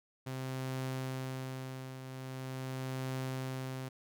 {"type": "tone with tremolo", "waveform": "sawtooth", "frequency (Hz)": 130.81, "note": "C3", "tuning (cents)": 0, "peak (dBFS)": -31, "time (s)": [0.26, 3.89], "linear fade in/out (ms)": 10, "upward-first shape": "triangle", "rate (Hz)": 0.43, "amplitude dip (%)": 65, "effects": []}